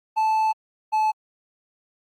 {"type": "tone pair in turn", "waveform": "triangle", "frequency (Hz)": [875, 865.4], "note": ["A5", "A5"], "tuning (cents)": [-10, -29], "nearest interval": "unison", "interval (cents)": 19, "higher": "first", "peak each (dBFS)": -16, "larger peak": "neither", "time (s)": [[0.16, 0.53], [0.92, 1.12]], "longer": "first", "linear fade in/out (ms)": 20, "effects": ["Opus 32 kbps"]}